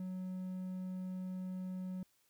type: tone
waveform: triangle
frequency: 185 Hz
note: F#3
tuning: in tune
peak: -37 dBFS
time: 0-2.03 s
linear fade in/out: 2 ms
effects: white hiss -74 dBFS RMS until 2.29 s